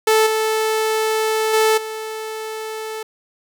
sawtooth tone with level steps, 438 Hz, A4, 8 cents flat, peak -8 / -13 / -9 / -22 dBFS, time 0.07-3.03 s, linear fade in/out 5 ms, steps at 0.26 / 1.53 / 1.77 s, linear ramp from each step 10 ms, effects none

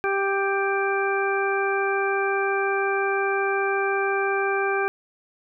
harmonic tone, 393.4 Hz, G4, 6 cents sharp, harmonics 1 / 2 / 3 / 4 / 6, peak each -24 / -28 / -30 / -27 / -31 dBFS, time 0.04-4.88 s, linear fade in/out 0 ms, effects none

